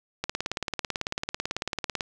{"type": "click train", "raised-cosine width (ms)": 0.2, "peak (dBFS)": -11, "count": 33, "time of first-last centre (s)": [0.24, 2.008], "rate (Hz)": 18.1, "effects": []}